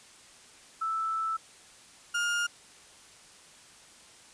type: tone pair in turn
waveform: sine / 35% pulse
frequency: 1318.5 / 1415.1 Hz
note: E6 / F6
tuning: 0 / +22 cents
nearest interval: minor second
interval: 122 cents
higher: second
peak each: -28 / -25 dBFS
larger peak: second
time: 0.81-1.37 / 2.14-2.47 s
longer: first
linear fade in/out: 10 ms
effects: white hiss -54 dBFS RMS until 4.33 s + resampled to 22050 Hz